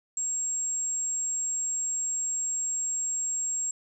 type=tone; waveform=sine; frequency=7550 Hz; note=A#8; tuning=21 cents sharp; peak=-27 dBFS; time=0.17-3.71 s; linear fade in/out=2 ms; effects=none

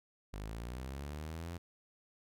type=linear sweep; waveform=sawtooth; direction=up; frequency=49.18 to 87.9 Hz; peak=-37 dBFS; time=0.33-1.58 s; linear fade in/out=10 ms; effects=none

